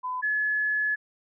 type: tone pair in turn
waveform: sine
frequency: 1008 / 1707.5 Hz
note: B5 / G#6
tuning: +35 / +48 cents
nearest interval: major sixth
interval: 913 cents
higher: second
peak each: -28 / -23 dBFS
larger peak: second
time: 0.03-0.22 / 0.22-0.96 s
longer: second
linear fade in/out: 20 ms
effects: none